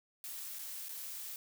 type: noise with dropouts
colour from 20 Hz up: blue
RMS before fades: -44 dBFS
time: 0.24-1.36 s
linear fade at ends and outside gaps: 1 ms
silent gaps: 0.587-0.591 / 0.885-0.892 s
effects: none